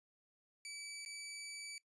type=tone with dropouts; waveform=15% pulse; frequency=2302 Hz; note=D7; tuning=35 cents flat; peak=-39 dBFS; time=0.65-1.78 s; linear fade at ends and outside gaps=1 ms; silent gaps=1.05-1.06 s; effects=noise-tail reverb RT60 0.1 s tail -19 dB re dry + resampled to 24000 Hz